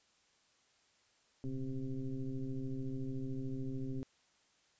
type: tone with frequency modulation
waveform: sine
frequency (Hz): 135.8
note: C#3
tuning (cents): -35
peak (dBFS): -36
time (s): 1.44-4.03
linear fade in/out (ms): 0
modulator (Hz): 129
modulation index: 1.5
effects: white hiss -71 dBFS RMS until 4.79 s + resampled to 16000 Hz